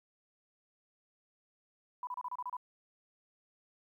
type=tone bursts; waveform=sine; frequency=992 Hz; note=B5; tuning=7 cents sharp; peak=-36 dBFS; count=8; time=2.03-2.568 s; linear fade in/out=2 ms; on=41 ms; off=30 ms; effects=12-bit